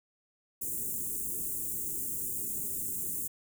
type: band-stop noise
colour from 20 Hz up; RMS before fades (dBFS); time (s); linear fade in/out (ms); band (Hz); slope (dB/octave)
white; -35; 0.61-3.28; 10; 420 to 7200; 48
effects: none